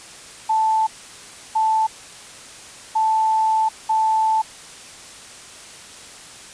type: tone bursts at uneven times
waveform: sine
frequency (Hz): 879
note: A5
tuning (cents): -2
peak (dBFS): -15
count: 4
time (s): 0.49-0.87 / 1.55-1.87 / 2.95-3.69 / 3.89-4.42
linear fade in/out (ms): 10
effects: white hiss -40 dBFS RMS until 6.53 s + resampled to 22050 Hz